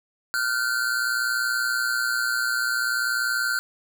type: tone pair together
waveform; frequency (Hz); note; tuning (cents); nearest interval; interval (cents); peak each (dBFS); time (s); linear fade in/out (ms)
square; 1406 / 1526.5; F6 / G6; +11 / -46; minor second; 143; -26; 0.34-3.59; 0
effects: none